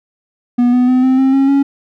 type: tone with pitch steps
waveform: triangle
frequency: 243.4 / 248.8 / 254.3 / 260 / 265.7 / 271.6 / 277.7 Hz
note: B3 / B3 / C4 / C4 / C4 / C#4 / C#4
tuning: -25 / +13 / -49 / -11 / +27 / -35 / +3 cents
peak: -6 dBFS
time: 0.58-1.63 s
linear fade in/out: 10 ms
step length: 150 ms
effects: none